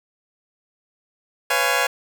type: chord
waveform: 15% pulse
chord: C# dominant seventh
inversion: third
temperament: just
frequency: 498.9 / 554.4 / 693 / 831.5 Hz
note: B4 / C#5 / E#5 / G#5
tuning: +17 / 0 / -14 / +2 cents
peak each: -18 dBFS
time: 1.5-1.87 s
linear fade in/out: 5 ms
effects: 8-bit